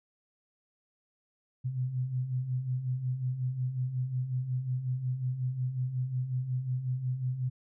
sine beating tone pair, 123.47 / 128.97 Hz, B2 / C3, 0 / -25 cents, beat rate 5.5 Hz, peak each -37 / -30 dBFS, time 1.64-7.5 s, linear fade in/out 20 ms, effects none

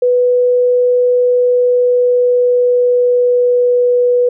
sine tone with pitch glide, 493.9 to 490.5 Hz, B4 to B4, 0 to -12 cents, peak -8 dBFS, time 0.02-4.29 s, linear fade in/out 5 ms, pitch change -12 cents, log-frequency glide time 1.09-3.88 s, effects none

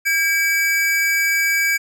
square tone pair together, 1617.3 / 2292 Hz, G#6 / D7, -46 / -43 cents, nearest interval tritone, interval 603 cents, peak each -21 / -18 dBFS, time 0.05-1.78 s, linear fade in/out 20 ms, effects none

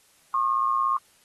sine tone pair together, 1083 / 1200.2 Hz, C#6 / D6, -41 / +37 cents, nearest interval major second, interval 178 cents, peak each -22 / -26 dBFS, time 0.34-0.97 s, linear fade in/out 2 ms, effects white hiss -60 dBFS RMS until 1.24 s + AAC 32 kbps

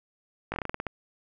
slowing click train, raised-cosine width 0.5 ms, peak -16 dBFS, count 10, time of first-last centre 0.52-0.867 s, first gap 19 ms, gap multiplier 1.17, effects none

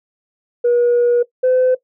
sine tone pair in turn, 481.3 / 509.9 Hz, B4 / C5, -45 / -45 cents, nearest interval minor second, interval 100 cents, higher second, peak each -9 dBFS, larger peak neither, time 0.64-1.23 / 1.43-1.75 s, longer first, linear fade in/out 10 ms, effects noise-tail reverb RT60 0.1 s tail -17 dB re dry + tanh soft clip ceiling -8 dBFS

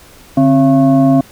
sine tone with frequency modulation, 266.8 Hz, C4, 34 cents sharp, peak -6 dBFS, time 0.37-1.21 s, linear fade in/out 5 ms, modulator 412 Hz, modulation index 0.87, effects pink hiss -41 dBFS RMS until 1.31 s

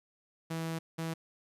sawtooth tone bursts at uneven times, 163.3 Hz, E3, 16 cents flat, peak -30 dBFS, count 2, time 0.5-0.79 / 0.98-1.14 s, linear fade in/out 10 ms, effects resampled to 32000 Hz + 12-bit

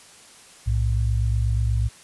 sine tone pair together, 61.7 / 109.94 Hz, B1 / A2, -1 / -1 cents, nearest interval minor seventh, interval 1000 cents, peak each -21 / -22 dBFS, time 0.66-1.89 s, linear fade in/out 20 ms, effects white hiss -48 dBFS RMS until 2.03 s + resampled to 24000 Hz

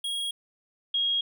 square / sine tone pair in turn, 3293 / 3275 Hz, G#7 / G#7, -15 / -25 cents, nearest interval unison, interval 10 cents, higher first, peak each -29 / -23 dBFS, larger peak second, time 0.04-0.31 / 0.94-1.21 s, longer neither, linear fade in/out 5 ms, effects none

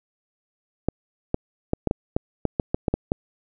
clicks, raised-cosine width 2 ms, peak -7 dBFS, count 12, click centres 0.886 / 1.344 / 1.734 / 1.873 / 1.911 / 2.165 / 2.453 / 2.598 / 2.745 / 2.882 / 2.94 / 3.119 s, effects none

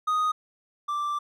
triangle tone pair in turn, 1244.5 / 1174.7 Hz, D#6 / D6, 0 / 0 cents, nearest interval minor second, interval 100 cents, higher first, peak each -20 / -24 dBFS, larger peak first, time 0.07-0.32 / 0.88-1.19 s, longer second, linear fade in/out 10 ms, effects none

